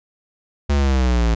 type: linear sweep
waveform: square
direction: down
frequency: 72.9 to 55 Hz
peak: -15 dBFS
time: 0.69-1.35 s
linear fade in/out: 10 ms
effects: resampled to 16000 Hz